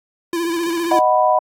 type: tone with vibrato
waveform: square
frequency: 337.8 Hz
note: E4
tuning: 42 cents sharp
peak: -19 dBFS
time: 0.33-0.99 s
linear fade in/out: 2 ms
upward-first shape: sine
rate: 15 Hz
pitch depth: 51 cents each way
type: chord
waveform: sine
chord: B major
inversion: first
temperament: equal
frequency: 622.3 / 740 / 987.8 Hz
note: D#5 / F#5 / B5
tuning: 0 / 0 / 0 cents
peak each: -16 dBFS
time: 0.91-1.39 s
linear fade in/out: 5 ms
effects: AAC 64 kbps